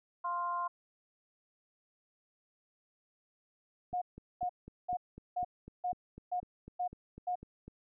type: harmonic tone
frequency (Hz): 349.2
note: F4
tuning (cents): 0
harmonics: 2 / 3 / 4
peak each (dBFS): -41 / -33 / -47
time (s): 0.24-0.68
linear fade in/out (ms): 10
type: tone bursts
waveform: sine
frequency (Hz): 720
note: F#5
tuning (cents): -47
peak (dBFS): -31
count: 8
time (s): 3.93-7.356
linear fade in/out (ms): 10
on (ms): 87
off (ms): 390
type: click train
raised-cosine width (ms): 3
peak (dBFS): -35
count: 16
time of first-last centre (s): 3.93-7.68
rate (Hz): 4
effects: none